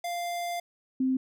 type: tone pair in turn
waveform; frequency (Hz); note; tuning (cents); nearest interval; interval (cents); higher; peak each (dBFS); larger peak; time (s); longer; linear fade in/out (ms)
square / sine; 696 / 260.7; F5 / C4; -6 / -6; octave + perfect fourth; 1700; first; -31 / -23; second; 0.04-0.6 / 1-1.17; first; 5
effects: none